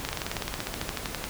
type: slowing click train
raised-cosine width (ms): 0.2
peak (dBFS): -12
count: 20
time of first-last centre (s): 0.05-1.241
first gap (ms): 39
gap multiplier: 1.05
effects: pink hiss -37 dBFS RMS until 1.29 s